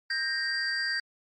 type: tone cluster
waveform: sine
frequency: 1588 / 1862 / 4724 Hz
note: G6 / A#6 / D8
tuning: +22 / -2 / +9 cents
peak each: -30 dBFS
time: 0.1-1 s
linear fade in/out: 5 ms
effects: tanh soft clip ceiling -22 dBFS + MP3 32 kbps